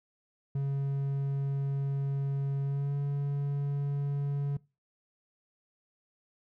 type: tone with pitch glide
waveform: triangle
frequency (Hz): 138.59 to 141.75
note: C#3 to C#3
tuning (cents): 0 to +39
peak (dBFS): -26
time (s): 0.55-4.57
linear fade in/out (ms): 5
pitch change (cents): +39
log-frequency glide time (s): 2.63-2.95
effects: noise-tail reverb RT60 0.3 s tail -23 dB re dry